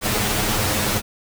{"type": "noise with comb filter", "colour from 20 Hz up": "pink", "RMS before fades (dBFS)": -21, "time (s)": [0.01, 1.02], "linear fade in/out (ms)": 50, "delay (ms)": 9.5, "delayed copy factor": 0.7, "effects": []}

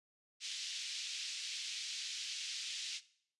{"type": "band-pass noise", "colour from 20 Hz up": "pink", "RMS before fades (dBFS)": -43, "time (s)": [0.4, 3.01], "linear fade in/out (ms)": 50, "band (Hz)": [2800, 6400], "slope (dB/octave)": 24, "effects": ["noise-tail reverb RT60 0.6 s tail -18 dB re dry", "resampled to 24000 Hz"]}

